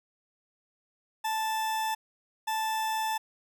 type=tone pair in turn; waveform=40% pulse; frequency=879 / 879 Hz; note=A5 / A5; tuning=-2 / -2 cents; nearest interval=unison; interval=0 cents; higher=neither; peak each=-27 dBFS; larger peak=neither; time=1.24-1.95 / 2.47-3.18 s; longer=neither; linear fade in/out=10 ms; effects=none